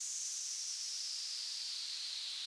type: noise with band-pass filter sweep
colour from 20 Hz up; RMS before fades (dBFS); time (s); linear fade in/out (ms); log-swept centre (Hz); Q
white; -42; 0-2.46; 10; 6500 to 3900; 5.5
effects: resampled to 22050 Hz